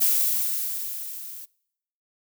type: noise with level ramp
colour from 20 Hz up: violet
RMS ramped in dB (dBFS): -19 to -40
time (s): 0-1.46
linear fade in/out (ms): 20
effects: noise-tail reverb RT60 0.8 s tail -25 dB re dry